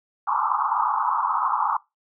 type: band-pass noise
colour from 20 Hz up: pink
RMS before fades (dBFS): -23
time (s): 0.27-1.77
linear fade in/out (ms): 5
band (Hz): 830 to 1300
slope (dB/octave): 96
effects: noise-tail reverb RT60 0.2 s tail -21 dB re dry